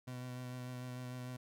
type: tone with vibrato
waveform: 30% pulse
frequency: 125.5 Hz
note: B2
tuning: 28 cents sharp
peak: -40 dBFS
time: 0.07-1.37 s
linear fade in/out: 10 ms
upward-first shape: triangle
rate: 6.7 Hz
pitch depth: 20 cents each way
effects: none